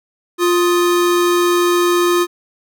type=tone pair together; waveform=square; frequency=350.8 / 1250 Hz; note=F4 / D#6; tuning=+8 / +8 cents; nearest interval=octave + minor seventh; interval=2200 cents; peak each=-13 / -21 dBFS; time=0.38-2.27 s; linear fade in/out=50 ms; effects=none